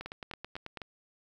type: two click trains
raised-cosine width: 0.3 ms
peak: -24 / -24 dBFS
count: 8 / 4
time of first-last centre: 0.01-0.773 / 0.06-0.818 s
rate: 9.18 / 3.96 Hz
effects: 10-bit